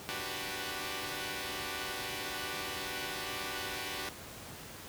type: chord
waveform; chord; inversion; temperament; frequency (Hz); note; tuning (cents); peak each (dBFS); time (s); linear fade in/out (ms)
5% pulse; G major seventh; second; equal; 293.7 / 370 / 392 / 493.9; D4 / F#4 / G4 / B4; 0 / 0 / 0 / 0; -32 / -30 / -32 / -32; 0.09-4.09; 0
effects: pink hiss -47 dBFS RMS until 4.88 s + high-pass 60 Hz 12 dB/octave